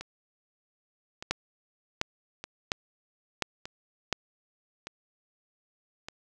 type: two click trains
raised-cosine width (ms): 0.2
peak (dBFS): -21 / -9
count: 6 / 5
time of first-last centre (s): 0.01-6.085 / 1.31-4.127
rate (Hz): 0.823 / 1.42
effects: none